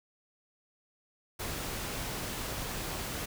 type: noise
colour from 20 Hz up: pink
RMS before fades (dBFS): -37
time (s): 1.39-3.26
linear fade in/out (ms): 10
effects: none